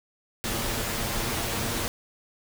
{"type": "noise with comb filter", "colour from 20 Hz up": "pink", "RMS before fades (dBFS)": -29, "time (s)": [0.44, 1.88], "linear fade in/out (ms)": 0, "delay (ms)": 8.7, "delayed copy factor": 0.5, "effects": []}